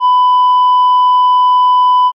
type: tone with tanh clipping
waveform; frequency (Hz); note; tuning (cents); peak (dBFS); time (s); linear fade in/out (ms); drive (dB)
sine; 998; B5; +18; -6; 0-2.12; 50; 2
effects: MP3 32 kbps